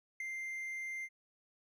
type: tone with ADSR envelope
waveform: triangle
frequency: 2093 Hz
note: C7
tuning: in tune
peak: -33 dBFS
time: 0.2-1.09 s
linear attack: 4 ms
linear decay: 8 ms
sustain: -4 dB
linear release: 51 ms
effects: none